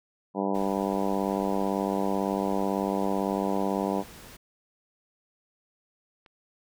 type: harmonic tone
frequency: 98 Hz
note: G2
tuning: in tune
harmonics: 2 / 3 / 4 / 5 / 6 / 7 / 8 / 9 / 10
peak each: -30 / -32 / -33 / -34 / -35 / -35 / -36 / -37 / -37 dBFS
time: 0.34-4.04 s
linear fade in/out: 50 ms
type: noise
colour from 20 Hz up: pink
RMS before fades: -47 dBFS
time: 0.54-4.37 s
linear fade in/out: 10 ms
type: click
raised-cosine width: 0.3 ms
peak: -37 dBFS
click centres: 6.262 s
effects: none